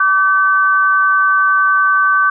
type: tone pair together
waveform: sine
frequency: 1159.3 / 1530 Hz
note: D6 / G6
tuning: -23 / -42 cents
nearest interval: perfect fourth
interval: 481 cents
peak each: -12 dBFS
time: 0-2.3 s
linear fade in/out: 5 ms
effects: none